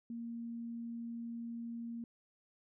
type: tone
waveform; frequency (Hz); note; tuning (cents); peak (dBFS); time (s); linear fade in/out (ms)
sine; 233.1; A#3; 0; -40; 0.1-2.04; 2
effects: none